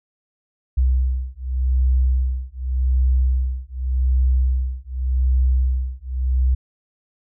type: beating tone pair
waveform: sine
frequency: 63.5 / 64.36 Hz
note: B1 / C2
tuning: +49 / -28 cents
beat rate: 0.86 Hz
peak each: -19 dBFS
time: 0.77-6.55 s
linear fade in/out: 10 ms
effects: none